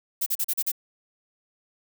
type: noise bursts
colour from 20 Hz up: violet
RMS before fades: -25 dBFS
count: 6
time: 0.21-0.718 s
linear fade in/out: 10 ms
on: 53 ms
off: 38 ms
effects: none